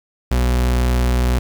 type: tone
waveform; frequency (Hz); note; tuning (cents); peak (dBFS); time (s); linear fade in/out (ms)
40% pulse; 61.5; B1; -7; -13; 0.31-1.39; 5
effects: 7-bit